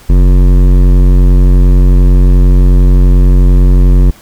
sine tone with hard clipping, 45.67 Hz, F#1, 22 cents flat, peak -4 dBFS, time 0.09-4.11 s, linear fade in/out 10 ms, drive 14 dB, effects pink hiss -39 dBFS RMS until 4.21 s

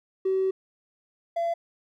triangle tone pair in turn, 380.5 / 678 Hz, F#4 / E5, +48 / +49 cents, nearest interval minor seventh, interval 1001 cents, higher second, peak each -18 / -21 dBFS, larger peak first, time 0.25-0.51 / 1.36-1.54 s, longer first, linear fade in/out 10 ms, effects tanh soft clip ceiling -19 dBFS

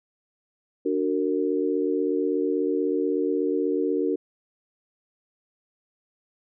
sine chord, D augmented, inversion none, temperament equal with one note detuned, 293.7 / 370 / 458.4 Hz, D4 / F#4 / A#4, 0 / 0 / -29 cents, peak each -26 dBFS, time 0.85-4.16 s, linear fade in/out 10 ms, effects none

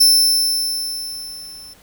sawtooth tone with level ramp, 5320 Hz, E8, 15 cents sharp, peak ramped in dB -5 to -34 dBFS, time 0-1.74 s, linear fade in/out 10 ms, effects pink hiss -49 dBFS RMS until 1.82 s

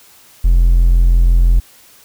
triangle tone, 42.95 Hz, F1, 28 cents flat, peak -4 dBFS, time 0.44-1.6 s, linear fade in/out 10 ms, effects tanh soft clip ceiling 0 dBFS + white hiss -45 dBFS RMS until 2.04 s

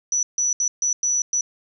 sine tone bursts at uneven times, 5920 Hz, F#8, in tune, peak -18 dBFS, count 6, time 0.12-0.23 / 0.38-0.53 / 0.6-0.68 / 0.82-0.93 / 1.03-1.22 / 1.33-1.41 s, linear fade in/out 2 ms, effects none

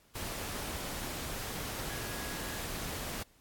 sine tone in noise, 1661.2 Hz, G#6, in tune, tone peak -47 dBFS, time 1.9-2.59 s, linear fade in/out 5 ms, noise pink, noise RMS -39 dBFS, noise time 0.15-3.23 s, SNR -11 dB, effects pink hiss -65 dBFS RMS until 3.4 s + AAC 64 kbps

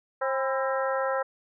harmonic tone with a mistuned harmonic, 266.9 Hz, C4, 35 cents sharp, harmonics 2 / 3 / 4 / 5 / 6 / 7, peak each -27 / -33 / -34 / -32 / -37 / -39 dBFS, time 0.21-1.23 s, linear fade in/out 10 ms, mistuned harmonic 4, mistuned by -89 cents, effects none

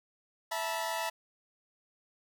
sawtooth chord, E suspended fourth, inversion none, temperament equal with one note detuned, 659.3 / 880 / 968.6 Hz, E5 / A5 / B5, 0 / 0 / -34 cents, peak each -33 dBFS, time 0.51-1.1 s, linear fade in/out 10 ms, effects none

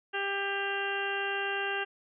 harmonic tone, 396.9 Hz, G4, 22 cents sharp, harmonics 1 / 2 / 3 / 4 / 5 / 6 / 7 / 8, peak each -36 / -37 / -42 / -34 / -42 / -48 / -36 / -45 dBFS, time 0.13-1.85 s, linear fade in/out 20 ms, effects none

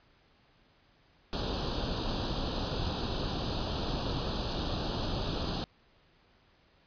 pink noise with comb filter, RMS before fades -33 dBFS, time 1.33-5.64 s, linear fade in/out 0 ms, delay 0.24 ms, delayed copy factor +1, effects pink hiss -65 dBFS RMS until 6.86 s + resampled to 11025 Hz

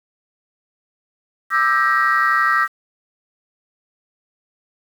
sine chord, E half-diminished seventh, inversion third, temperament just, 1186.7 / 1318.5 / 1582.2 / 1898.7 Hz, D6 / E6 / G6 / Bb6, +18 / 0 / +16 / +31 cents, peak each -19 / -17 / -20 / -18 dBFS, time 1.5-2.68 s, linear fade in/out 50 ms, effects tanh soft clip ceiling -7 dBFS + 7-bit

